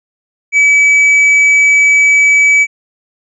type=tone with tanh clipping; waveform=sine; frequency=2289 Hz; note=D7; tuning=45 cents flat; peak=-6 dBFS; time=0.52-2.67 s; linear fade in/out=50 ms; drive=5 dB; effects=resampled to 22050 Hz